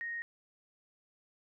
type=tone; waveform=sine; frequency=1864.7 Hz; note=A#6; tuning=in tune; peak=-36 dBFS; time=0.01-0.22 s; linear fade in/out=0 ms; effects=none